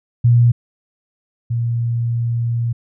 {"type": "tone pair in turn", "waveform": "sine", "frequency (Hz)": [119.4, 117.62], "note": ["A#2", "A#2"], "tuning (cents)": [42, 16], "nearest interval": "unison", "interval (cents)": 26, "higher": "first", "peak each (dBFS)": [-8, -16], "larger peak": "first", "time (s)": [[0.24, 0.52], [1.5, 2.73]], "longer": "second", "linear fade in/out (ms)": 10, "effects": []}